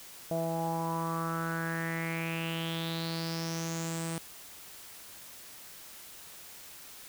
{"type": "tone with low-pass filter sweep", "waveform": "sawtooth", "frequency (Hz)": 164.81, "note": "E3", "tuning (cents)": 0, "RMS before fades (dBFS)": -34, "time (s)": [0.31, 4.18], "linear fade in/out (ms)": 0, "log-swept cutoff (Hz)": [650, 9000], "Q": 6.4, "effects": ["white hiss -49 dBFS RMS until 7.08 s"]}